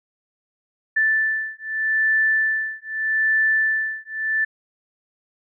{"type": "beating tone pair", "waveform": "sine", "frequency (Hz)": [1760, 1760.81], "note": ["A6", "A6"], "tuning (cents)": [0, 1], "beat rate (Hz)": 0.81, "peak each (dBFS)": -21, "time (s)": [0.96, 4.45], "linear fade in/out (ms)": 10, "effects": []}